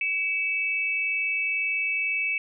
sine tone pair together, 2270 / 2628 Hz, C#7 / E7, +41 / -6 cents, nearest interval minor third, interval 253 cents, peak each -27 / -26 dBFS, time 0.01-2.38 s, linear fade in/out 2 ms, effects none

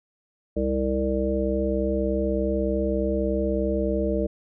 harmonic tone with a mistuned harmonic, 65.41 Hz, C2, in tune, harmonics 1 / 3 / 5 / 7 / 9, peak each -28 / -28 / -28 / -28 / -28 dBFS, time 0.56-4.27 s, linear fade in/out 10 ms, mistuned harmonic 3, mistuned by +29 cents, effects none

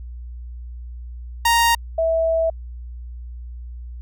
sawtooth / sine tone pair in turn, 932.3 / 653.5 Hz, A#5 / E5, 0 / -15 cents, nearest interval tritone, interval 615 cents, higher first, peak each -10 / -16 dBFS, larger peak first, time 1.45-1.75 / 1.98-2.5 s, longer second, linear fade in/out 5 ms, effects added 60 Hz sine -31 dBFS peak until 4.01 s

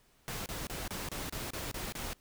pink noise bursts, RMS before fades -39 dBFS, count 9, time 0.28-2.132 s, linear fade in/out 0 ms, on 180 ms, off 29 ms, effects pink hiss -67 dBFS RMS until 2.2 s

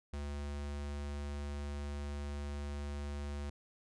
square tone, 72.1 Hz, D2, 31 cents flat, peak -39 dBFS, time 0.13-3.5 s, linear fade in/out 5 ms, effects resampled to 22050 Hz

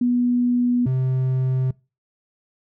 sine / triangle tone pair in turn, 244.4 / 129.88 Hz, B3 / C3, -18 / -12 cents, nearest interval major seventh, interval 1094 cents, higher first, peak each -16 / -16 dBFS, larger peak neither, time 0.01-0.86 / 0.86-1.71 s, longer neither, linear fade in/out 5 ms, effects noise-tail reverb RT60 0.3 s tail -24 dB re dry

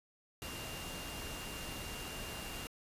sine tone in noise, 2794 Hz, F7, in tune, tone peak -49 dBFS, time 0.42-2.67 s, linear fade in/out 0 ms, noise pink, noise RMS -44 dBFS, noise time 0.42-2.67 s, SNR -8 dB, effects resampled to 32000 Hz

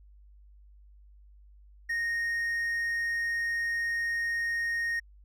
triangle tone, 1858 Hz, A#6, 6 cents flat, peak -26 dBFS, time 1.89-5 s, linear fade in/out 10 ms, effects added 50 Hz sine -52 dBFS peak until 5.24 s

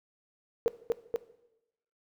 sine tone with echo, 462.7 Hz, A#4, 13 cents flat, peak -21 dBFS, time 0.66-0.68 s, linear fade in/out 0 ms, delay 240 ms, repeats 2, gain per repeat -2 dB, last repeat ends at 1.16 s, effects noise-tail reverb RT60 0.9 s tail -17 dB re dry

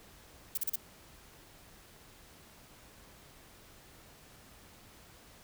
violet noise bursts, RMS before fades -32 dBFS, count 4, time 0.55-0.758 s, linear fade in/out 5 ms, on 25 ms, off 36 ms, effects pink hiss -57 dBFS RMS until 5.43 s

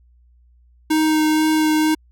square tone with vibrato, 311.1 Hz, D#4, in tune, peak -15 dBFS, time 0.9-1.95 s, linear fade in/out 10 ms, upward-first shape sine, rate 2.1 Hz, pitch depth 10 cents each way, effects added 60 Hz sine -50 dBFS peak until 2.11 s

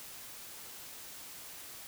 silence, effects white hiss -48 dBFS RMS until 1.87 s

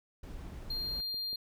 brown noise, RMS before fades -43 dBFS, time 0.23-1.01 s, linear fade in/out 5 ms
triangle tone, 4200 Hz, C8, 6 cents sharp, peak -33 dBFS, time 0.7-1.36 s, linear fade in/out 5 ms
click train, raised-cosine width 2 ms, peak -40 dBFS, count 4, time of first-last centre 0.77-1.33 s, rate 5.36 Hz
effects none

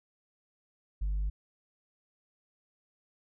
sine tone with tanh clipping, 49.89 Hz, G1, 31 cents sharp, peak -29 dBFS, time 1.01-1.3 s, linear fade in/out 10 ms, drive 1 dB, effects none

